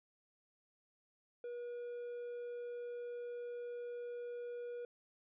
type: tone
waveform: triangle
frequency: 481.7 Hz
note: B4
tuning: 43 cents flat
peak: -40 dBFS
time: 1.44-4.85 s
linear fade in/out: 2 ms
effects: resampled to 8000 Hz